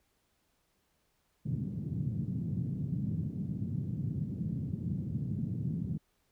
white band-pass noise, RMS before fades -35 dBFS, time 1.45-5.98 s, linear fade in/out 10 ms, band 100 to 190 Hz, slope 24 dB/octave, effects pink hiss -75 dBFS RMS until 6.31 s

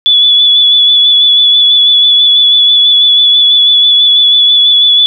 sine tone with vibrato, 3432 Hz, A7, 44 cents flat, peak -3 dBFS, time 0.06-5.06 s, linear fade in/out 0 ms, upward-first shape sine, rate 6.1 Hz, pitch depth 25 cents each way, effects none

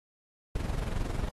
brown noise with amplitude modulation, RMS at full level -29 dBFS, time 0.55-1.29 s, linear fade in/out 5 ms, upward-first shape sine, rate 22.1 Hz, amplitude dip 65%, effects AAC 32 kbps

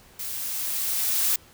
blue noise with level ramp, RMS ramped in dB -33 to -22 dBFS, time 0.19-1.36 s, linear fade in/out 5 ms, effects pink hiss -53 dBFS RMS until 1.53 s

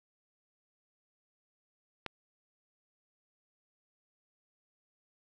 click, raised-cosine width 0.3 ms, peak -20 dBFS, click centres 2.063 s, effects none

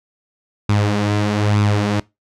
sawtooth tone with flanger, 103.83 Hz, G#2, in tune, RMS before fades -17 dBFS, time 0.69-2 s, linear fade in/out 5 ms, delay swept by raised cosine 0.8 to 6.7 ms, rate 1.1 Hz, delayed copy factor +0.55, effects noise-tail reverb RT60 0.2 s tail -21 dB re dry + low-pass 6000 Hz 12 dB/octave

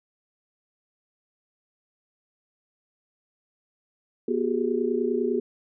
sine tone cluster, 242.5 / 362.7 / 392.7 / 422.5 Hz, B3 / F#4 / G4 / G#4, -31 / -34 / +3 / +30 cents, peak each -28 dBFS, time 4.28-5.4 s, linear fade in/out 5 ms, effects none

